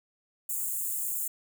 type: high-pass noise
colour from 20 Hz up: white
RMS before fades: -32 dBFS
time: 0.49-1.28 s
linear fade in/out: 5 ms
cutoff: 6900 Hz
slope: 96 dB/octave
effects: none